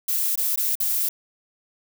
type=noise with dropouts; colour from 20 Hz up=violet; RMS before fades=-23 dBFS; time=0.08-1.09 s; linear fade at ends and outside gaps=5 ms; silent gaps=0.357-0.375 / 0.559-0.574 / 0.754-0.801 s; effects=none